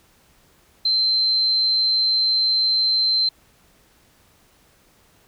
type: tone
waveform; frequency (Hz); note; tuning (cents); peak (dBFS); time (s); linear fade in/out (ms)
sine; 4107; C8; -33; -16; 0.85-3.29; 5
effects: pink hiss -57 dBFS RMS until 5.27 s